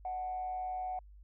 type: tone with frequency modulation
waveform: sine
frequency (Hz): 740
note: F#5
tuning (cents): 0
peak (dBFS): -34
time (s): 0.05-0.99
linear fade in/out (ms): 2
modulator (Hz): 132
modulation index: 0.29
effects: tanh soft clip ceiling -30 dBFS + added 50 Hz sine -52 dBFS peak until 1.23 s